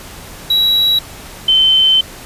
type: tone pair in turn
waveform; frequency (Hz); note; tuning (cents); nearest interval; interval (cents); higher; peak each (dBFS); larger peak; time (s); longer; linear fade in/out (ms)
triangle / sine; 3887 / 3078; B7 / G7; -28 / -32; major third; 404; first; -8 / -7; second; 0.5-0.99 / 1.48-2.01; second; 5
effects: pink hiss -33 dBFS RMS until 2.25 s + resampled to 32000 Hz